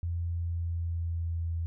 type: tone with pitch glide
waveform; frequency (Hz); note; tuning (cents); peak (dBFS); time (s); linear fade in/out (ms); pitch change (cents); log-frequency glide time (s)
sine; 85.3 to 83.4; F2 to E2; -40 to +21; -29; 0.03-1.66; 0; -39; 0.29-1.51
effects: none

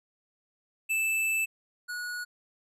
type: tone pair in turn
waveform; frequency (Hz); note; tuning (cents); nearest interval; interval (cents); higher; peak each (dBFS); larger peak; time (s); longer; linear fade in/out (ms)
square; 2637 / 1458.7; E7 / F#6; 0 / -25; minor seventh; 1025; first; -26 / -34; first; 0.89-1.46 / 1.88-2.25; first; 20
effects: resampled to 32000 Hz

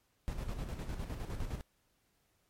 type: noise with tremolo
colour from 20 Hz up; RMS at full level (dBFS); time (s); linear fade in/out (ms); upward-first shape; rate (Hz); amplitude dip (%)
brown; -37; 0.28-1.61; 0; square; 9.8; 50
effects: pink hiss -75 dBFS RMS until 2.49 s + MP3 64 kbps

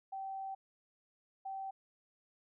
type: tone bursts at uneven times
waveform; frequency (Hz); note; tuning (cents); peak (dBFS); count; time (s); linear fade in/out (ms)
sine; 774; G5; -22; -39; 2; 0.12-0.55 / 1.45-1.71; 10
effects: none

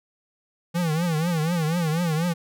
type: tone with vibrato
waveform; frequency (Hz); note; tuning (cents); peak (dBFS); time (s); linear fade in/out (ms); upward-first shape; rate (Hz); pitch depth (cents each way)
square; 164.81; E3; 0; -22; 0.74-2.34; 20; triangle; 4.1; 160
effects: none

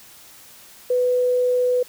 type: tone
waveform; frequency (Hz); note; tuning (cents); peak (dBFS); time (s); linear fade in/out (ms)
sine; 497.2; B4; +12; -16; 0.9-1.83; 5
effects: white hiss -46 dBFS RMS until 1.88 s

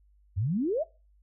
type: exponential sweep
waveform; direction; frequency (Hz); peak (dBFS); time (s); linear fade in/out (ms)
sine; up; 86.6 to 698.5; -25; 0.36-0.84; 20
effects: noise-tail reverb RT60 0.3 s tail -21 dB re dry + added 50 Hz sine -59 dBFS peak until 1.22 s

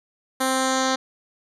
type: tone with low-pass filter sweep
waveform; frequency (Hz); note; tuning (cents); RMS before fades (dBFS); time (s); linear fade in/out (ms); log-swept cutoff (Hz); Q
10% pulse; 262.2; C4; +4; -22; 0.4-0.96; 10; 11000 to 5300; 2.2
effects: none

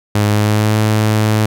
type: tone with pitch glide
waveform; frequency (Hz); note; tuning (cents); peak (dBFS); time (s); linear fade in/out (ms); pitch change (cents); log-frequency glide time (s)
sawtooth; 104.3 to 107.98; G#2 to A2; +8 to -32; -7; 0.15-1.46; 5; +60; 0.27-0.78
effects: none

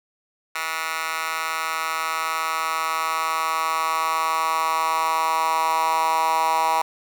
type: tone with high-pass filter sweep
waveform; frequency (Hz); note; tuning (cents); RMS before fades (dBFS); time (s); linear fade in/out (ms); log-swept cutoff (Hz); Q
10% pulse; 161.1; E3; -39; -23; 0.55-6.82; 5; 1500 to 920; 4.4
effects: none

